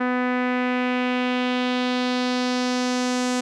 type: tone with low-pass filter sweep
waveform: sawtooth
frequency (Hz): 250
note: B3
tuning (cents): +21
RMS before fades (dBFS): -23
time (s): 0-3.41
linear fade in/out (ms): 10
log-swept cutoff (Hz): 1700 to 7300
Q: 2
effects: none